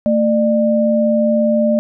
sine tone pair together, 224.4 / 599 Hz, A3 / D5, +34 / +34 cents, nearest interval octave + perfect fourth, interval 1700 cents, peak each -14 dBFS, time 0.06-1.79 s, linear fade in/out 0 ms, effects none

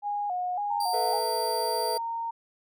sine tone with vibrato, 771 Hz, G5, 29 cents flat, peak -27 dBFS, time 0.02-1.21 s, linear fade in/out 50 ms, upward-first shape square, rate 1.8 Hz, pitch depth 110 cents each way
sine tone with pitch glide, 914 to 921.4 Hz, A#5 to A#5, -34 to -20 cents, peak -29 dBFS, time 0.7-2.31 s, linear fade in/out 10 ms, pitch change +14 cents, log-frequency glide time 1.58-1.68 s
sawtooth tone, 4699 Hz, D8, in tune, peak -30 dBFS, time 0.8-1.98 s, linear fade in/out 5 ms
triangle chord, A suspended second, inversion none, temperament just, 440 / 495 / 660 Hz, A4 / B4 / E5, 0 / +4 / +2 cents, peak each -31 dBFS, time 0.93-1.98 s, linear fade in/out 10 ms
effects none

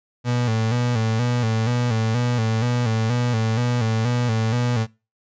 35% pulse tone with vibrato, 116.54 Hz, A#2, in tune, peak -17 dBFS, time 0.24-4.87 s, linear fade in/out 50 ms, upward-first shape square, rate 2.1 Hz, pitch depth 78 cents each way, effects noise-tail reverb RT60 0.3 s tail -24 dB re dry + resampled to 16000 Hz

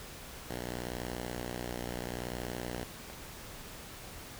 5% pulse tone, 60.7 Hz, B1, 29 cents flat, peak -26 dBFS, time 0.49-2.84 s, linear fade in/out 5 ms
clicks, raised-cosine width 0.5 ms, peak -28 / -30 dBFS, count 2, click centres 2.747 / 3.1 s
effects pink hiss -47 dBFS RMS until 4.39 s

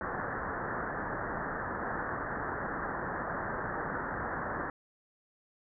white low-pass noise, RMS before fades -36 dBFS, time 0.01-4.7 s, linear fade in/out 2 ms, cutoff 1800 Hz, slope 96 dB/octave, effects none

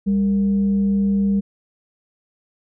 sine tone with frequency modulation, 198.9 Hz, G3, 25 cents sharp, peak -15 dBFS, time 0.06-1.41 s, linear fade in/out 20 ms, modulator 263 Hz, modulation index 0.23, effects none

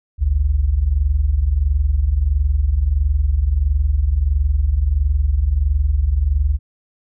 sine tone pair together, 51.92 / 73.42 Hz, G#1 / D2, 0 / 0 cents, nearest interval tritone, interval 600 cents, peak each -18 / -15 dBFS, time 0.18-6.59 s, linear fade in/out 50 ms, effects none

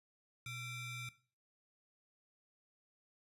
35% pulse ring-modulated tone, 1233 Hz, D#6, 16 cents flat, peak -39 dBFS, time 0.46-1.09 s, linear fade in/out 2 ms, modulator 1110 Hz, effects noise-tail reverb RT60 0.4 s tail -17 dB re dry + resampled to 32000 Hz

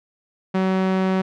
sawtooth tone with low-pass filter, 188.6 Hz, F#3, 33 cents sharp, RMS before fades -20 dBFS, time 0.54-1.22 s, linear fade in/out 10 ms, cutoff 2700 Hz, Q 0.53, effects none

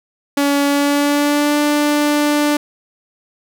sawtooth tone with pitch glide, 283.5 to 294.7 Hz, C#4 to D4, +39 to +6 cents, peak -9 dBFS, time 0.37-2.57 s, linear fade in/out 5 ms, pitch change +67 cents, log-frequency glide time 0.66-1.58 s, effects none

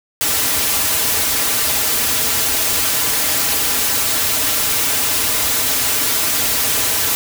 white noise with comb filter, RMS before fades -17 dBFS, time 0.21-7.15 s, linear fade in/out 0 ms, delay 5.5 ms, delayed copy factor -0.75, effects none

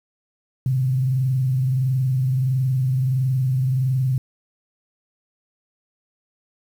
sine tone with frequency modulation, 130.3 Hz, C3, 7 cents flat, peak -17 dBFS, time 0.66-4.18 s, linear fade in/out 2 ms, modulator 21.5 Hz, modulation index 0.31, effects 8-bit

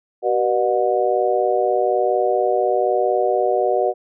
harmonic tone with a mistuned harmonic, 121.1 Hz, B2, 34 cents flat, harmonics 3 / 4 / 5 / 6, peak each -21 / -21 / -21 / -21 dBFS, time 0.22-3.94 s, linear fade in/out 50 ms, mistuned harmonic 3, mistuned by +79 cents, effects none

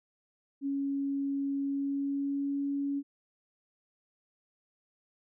sine tone with pitch glide, 277.7 to 280.9 Hz, C#4 to C#4, +3 to +23 cents, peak -29 dBFS, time 0.61-3.03 s, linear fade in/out 50 ms, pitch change +20 cents, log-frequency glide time 1.62-2.65 s, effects none

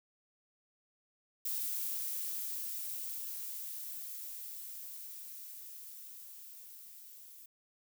violet noise with level ramp, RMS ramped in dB -36 to -54 dBFS, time 1.45-7.46 s, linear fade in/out 5 ms, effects none

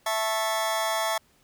sawtooth chord, A major, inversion second, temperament just, 660 / 880 / 1100 Hz, E5 / A5 / C#6, +2 / 0 / -14 cents, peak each -24 / -25 / -28 dBFS, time 0.06-1.18 s, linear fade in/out 5 ms, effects pink hiss -63 dBFS RMS until 1.43 s

